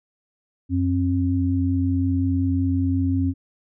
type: tone pair together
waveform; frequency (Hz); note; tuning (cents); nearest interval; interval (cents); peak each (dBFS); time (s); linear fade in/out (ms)
sine; 91.2 / 268.1; F#2 / C4; -24 / +42; octave + perfect fifth; 1866; -21; 0.69-3.34; 50
effects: none